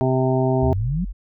harmonic tone, 130 Hz, C3, 11 cents flat, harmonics 1 / 2 / 3 / 5 / 6 / 7, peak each -20 / -23 / -22 / -24 / -29 / -31 dBFS, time 0.01-0.73 s, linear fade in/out 0 ms
sine exponential sweep, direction up, 67.1 to 194.8 Hz, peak -20 dBFS, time 0.62-1.05 s, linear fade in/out 10 ms
sine tone, 45.33 Hz, F#1, 35 cents flat, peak -26 dBFS, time 0.75-1.13 s, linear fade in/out 20 ms
effects none

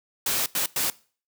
white noise bursts at uneven times, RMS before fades -25 dBFS, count 3, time 0.26-0.46 / 0.55-0.66 / 0.76-0.9 s, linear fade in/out 2 ms, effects noise-tail reverb RT60 0.4 s tail -21 dB re dry + high-pass 100 Hz 12 dB/octave

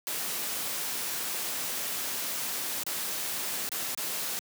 white noise with dropouts, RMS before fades -33 dBFS, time 0.07-4.39 s, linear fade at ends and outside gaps 0 ms, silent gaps 2.834-2.865 / 3.69-3.718 / 3.948-3.975 s, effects high-pass 150 Hz 12 dB/octave

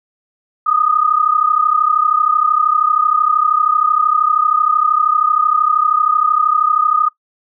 sine tone pair together, 1221 / 1253.9 Hz, D#6 / D#6, -33 / +13 cents, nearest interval unison, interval 46 cents, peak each -14 dBFS, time 0.66-7.09 s, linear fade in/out 10 ms, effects noise-tail reverb RT60 0.1 s tail -18 dB re dry

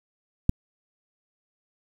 click, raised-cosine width 5 ms, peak -6 dBFS, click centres 0.494 s, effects 7-bit

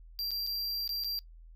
square tone with dropouts, 4733 Hz, D8, 13 cents sharp, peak -33 dBFS, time 0.19-1.19 s, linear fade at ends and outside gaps 0 ms, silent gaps 0.308-0.315 / 0.466-0.472 / 0.877-0.892 / 1.038-1.045 s, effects noise-tail reverb RT60 0.1 s tail -22 dB re dry + added 41 Hz sine -49 dBFS peak until 1.55 s

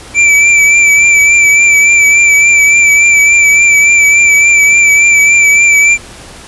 square tone with vibrato, 2328 Hz, D7, 16 cents flat, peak -4 dBFS, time 0.14-5.98 s, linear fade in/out 50 ms, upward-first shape triangle, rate 3.5 Hz, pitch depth 41 cents each way, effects pink hiss -31 dBFS RMS until 6.47 s + resampled to 24000 Hz

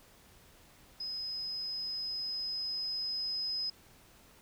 sine tone with level ramp, 5060 Hz, D#8, 28 cents sharp, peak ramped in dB -36 to -32 dBFS, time 1-3.7 s, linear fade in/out 5 ms, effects pink hiss -60 dBFS RMS until 4.41 s

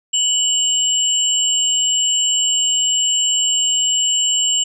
sine tone pair together, 2960 / 7459 Hz, F#7 / A#8, 0 / 0 cents, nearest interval octave + major third, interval 1600 cents, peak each -17 dBFS, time 0.13-4.64 s, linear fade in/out 10 ms, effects none

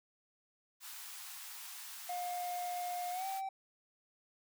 white high-pass noise, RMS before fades -48 dBFS, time 0.8-3.42 s, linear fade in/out 50 ms, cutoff 770 Hz, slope 48 dB/octave
triangle tone with pitch glide, 713 to 773.1 Hz, F5 to G5, +36 to -24 cents, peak -35 dBFS, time 2.09-3.49 s, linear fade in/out 5 ms, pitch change +140 cents, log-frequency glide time 3.11-3.26 s
effects none

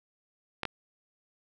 clicks, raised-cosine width 0.3 ms, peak -15 dBFS, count 2, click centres 0.633 / 0.653 s, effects none

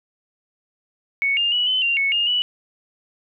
sine tone with pitch steps, 2218 / 2811 / 2938 / 3038 / 2774 / 2207 / 2832 / 2952 Hz, C#7 / F7 / F#7 / F#7 / F7 / C#7 / F7 / F#7, 0 / +11 / -13 / +45 / -12 / -8 / +23 / -5 cents, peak -17 dBFS, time 1.22-2.42 s, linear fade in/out 0 ms, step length 150 ms, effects none

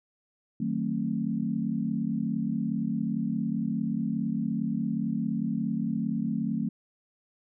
sine chord, D# diminished seventh, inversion none, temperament just, 155.56 / 186.68 / 224 / 268.8 Hz, D#3 / F#3 / A3 / C4, 0 / +16 / +31 / +47 cents, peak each -35 / -32 / -29 / -34 dBFS, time 0.6-6.69 s, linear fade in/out 5 ms, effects none

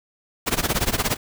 pink noise with tremolo, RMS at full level -19 dBFS, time 0.46-1.17 s, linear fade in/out 20 ms, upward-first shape sine, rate 17 Hz, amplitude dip 90%, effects none

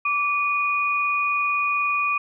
sine tone pair together, 1161.4 / 2461 Hz, D6 / D#7, -20 / -20 cents, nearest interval octave + minor second, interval 1300 cents, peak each -23 / -22 dBFS, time 0.05-2.18 s, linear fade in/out 5 ms, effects none

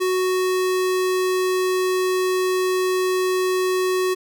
square tone, 370 Hz, F#4, in tune, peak -19 dBFS, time 0-4.15 s, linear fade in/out 20 ms, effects none

